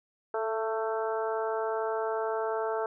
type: harmonic tone with a mistuned harmonic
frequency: 222.4 Hz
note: A3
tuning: 19 cents sharp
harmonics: 2 / 3 / 4 / 5 / 6 / 7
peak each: -31 / -34 / -35 / -42 / -38 / -44 dBFS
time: 0.34-2.86 s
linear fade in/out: 2 ms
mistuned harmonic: 2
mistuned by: -16 cents
effects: none